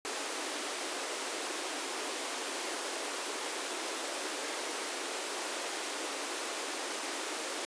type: high-pass noise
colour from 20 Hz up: pink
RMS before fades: -37 dBFS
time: 0.05-7.65 s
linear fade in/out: 0 ms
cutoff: 290 Hz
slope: 48 dB/octave
effects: resampled to 22050 Hz